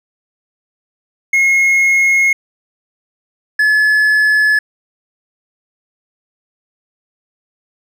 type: tone pair in turn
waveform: triangle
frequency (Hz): 2160 / 1714.4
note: C#7 / A6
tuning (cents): -45 / -45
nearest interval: major third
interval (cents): 400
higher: first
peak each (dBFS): -7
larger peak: neither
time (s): 1.33-2.33 / 3.59-4.59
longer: neither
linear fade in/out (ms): 5
effects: none